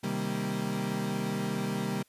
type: chord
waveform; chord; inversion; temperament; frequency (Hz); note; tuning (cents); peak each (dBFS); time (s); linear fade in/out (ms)
35% pulse; C minor seventh; none; equal; 130.81 / 155.56 / 196 / 233.1; C3 / Eb3 / G3 / Bb3; 0 / 0 / 0 / 0; -36 / -36 / -31 / -34; 0.03-2.03; 10
effects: white hiss -67 dBFS RMS until 2.08 s + resampled to 32000 Hz